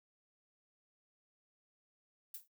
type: noise with exponential decay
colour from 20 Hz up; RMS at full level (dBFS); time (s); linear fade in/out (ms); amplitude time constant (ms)
violet; -41; 2.34-2.48; 5; 29
effects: noise-tail reverb RT60 0.1 s tail -21 dB re dry